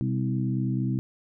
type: harmonic tone with a mistuned harmonic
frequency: 64.3 Hz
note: C2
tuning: 30 cents flat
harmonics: 2 / 3 / 4 / 5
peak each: -26 / -30 / -32 / -34 dBFS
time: 0.01-0.99 s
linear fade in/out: 0 ms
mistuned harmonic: 3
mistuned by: +46 cents
effects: none